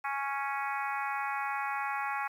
harmonic tone, 277.2 Hz, C#4, in tune, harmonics 3 / 4 / 5 / 6 / 7 / 8 / 9, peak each -35 / -37 / -39 / -41 / -42 / -43 / -44 dBFS, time 0.04-2.28 s, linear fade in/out 10 ms, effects 10-bit

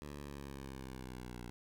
10% pulse linear sweep, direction down, 73.42 to 59.5 Hz, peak -37 dBFS, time 0.02-1.5 s, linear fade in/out 0 ms, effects none

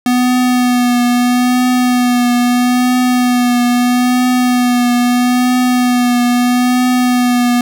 square tone with vibrato, 246.9 Hz, B3, in tune, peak -10 dBFS, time 0.06-7.61 s, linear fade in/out 2 ms, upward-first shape triangle, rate 0.77 Hz, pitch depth 29 cents each way, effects none

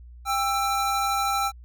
square tone pair together, 795 / 1329.2 Hz, G5 / E6, +24 / +14 cents, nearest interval major sixth, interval 890 cents, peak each -26 dBFS, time 0.25-1.52 s, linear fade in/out 50 ms, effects added 60 Hz sine -42 dBFS peak until 1.64 s

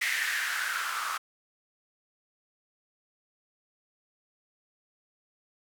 blue noise with band-pass filter sweep, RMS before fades -31 dBFS, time 0.01-1.18 s, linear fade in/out 10 ms, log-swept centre 2000 to 1200 Hz, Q 6, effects none

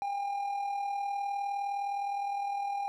triangle tone with amplitude modulation, 803 Hz, G5, 41 cents sharp, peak -27 dBFS, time 0.02-2.88 s, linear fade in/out 0 ms, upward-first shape sine, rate 39.6 Hz, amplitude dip 45%, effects none

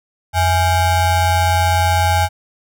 square ring-modulated tone, 370 Hz, F#4, in tune, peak -10 dBFS, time 0.33-2.29 s, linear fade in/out 50 ms, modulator 458 Hz, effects none

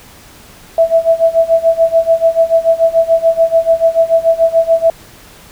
sine tone with tremolo, 659.3 Hz, E5, in tune, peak -4 dBFS, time 0.78-4.9 s, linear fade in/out 2 ms, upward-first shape sine, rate 6.9 Hz, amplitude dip 90%, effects pink hiss -39 dBFS RMS until 5.51 s

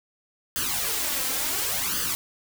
white noise with flanger, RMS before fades -27 dBFS, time 0.56-2.15 s, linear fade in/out 0 ms, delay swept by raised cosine 0.63 to 3.83 ms, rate 0.7 Hz, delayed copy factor +0.75, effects none

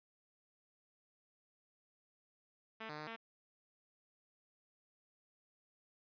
5% pulse tone with pitch steps, 221.7 / 150.9 / 152.6 / 226.7 Hz, A3 / D3 / D#3 / A#3, +13 / +47 / -33 / -48 cents, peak -33 dBFS, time 2.8-3.164 s, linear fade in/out 10 ms, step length 91 ms, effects resampled to 11025 Hz

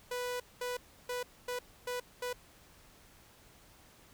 sawtooth tone bursts at uneven times, 493.4 Hz, B4, 2 cents flat, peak -31 dBFS, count 6, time 0.11-0.4 / 0.61-0.77 / 1.09-1.23 / 1.48-1.59 / 1.87-2 / 2.22-2.33 s, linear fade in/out 5 ms, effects pink hiss -60 dBFS RMS until 4.13 s

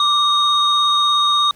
sine tone pair together, 1174.7 / 3729 Hz, D6 / A#7, 0 / 0 cents, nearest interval octave + minor sixth, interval 2000 cents, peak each -14 dBFS, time 0-1.51 s, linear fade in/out 2 ms, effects tanh soft clip ceiling -8 dBFS + pink hiss -51 dBFS RMS until 1.55 s

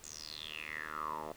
10% pulse tone with band-pass filter sweep, 76.9 Hz, D#2, 20 cents flat, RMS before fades -43 dBFS, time 0.04-1.32 s, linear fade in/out 0 ms, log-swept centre 7100 to 700 Hz, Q 7.9, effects pink hiss -58 dBFS RMS until 1.36 s

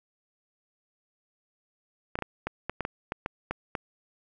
clicks, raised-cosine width 0.5 ms, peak -15 dBFS, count 11, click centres 2.155 / 2.189 / 2.223 / 2.47 / 2.696 / 2.807 / 2.851 / 3.121 / 3.261 / 3.51 / 3.752 s, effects none

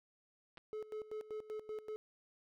clicks, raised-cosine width 0.3 ms, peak -37 dBFS, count 2, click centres 0.573 / 0.579 s
triangle tone with tremolo, 430 Hz, A4, 40 cents flat, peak -38 dBFS, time 0.73-1.96 s, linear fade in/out 0 ms, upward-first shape square, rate 5.2 Hz, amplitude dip 80%
effects none

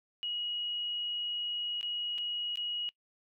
sine tone with dropouts, 2900 Hz, F#7, 35 cents flat, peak -33 dBFS, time 0.23-2.89 s, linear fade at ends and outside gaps 0 ms, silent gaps 1.811-1.829 / 2.18-2.184 / 2.557-2.573 s, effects noise-tail reverb RT60 0.1 s tail -22 dB re dry

